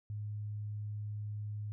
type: tone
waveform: sine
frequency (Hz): 104.8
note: G#2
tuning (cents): +16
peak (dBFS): -37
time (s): 0.1-1.72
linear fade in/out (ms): 0
effects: none